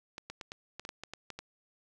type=clicks; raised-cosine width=0.2 ms; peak=-24 dBFS; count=11; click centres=0.181 / 0.3 / 0.412 / 0.519 / 0.796 / 0.851 / 0.891 / 1.036 / 1.136 / 1.303 / 1.39 s; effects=none